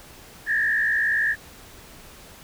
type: tone with frequency modulation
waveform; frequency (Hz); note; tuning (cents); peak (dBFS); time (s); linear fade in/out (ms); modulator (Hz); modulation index
sine; 1754; A6; -6; -19; 0.46-1.36; 50; 59; 1.6
effects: pink hiss -46 dBFS RMS until 2.43 s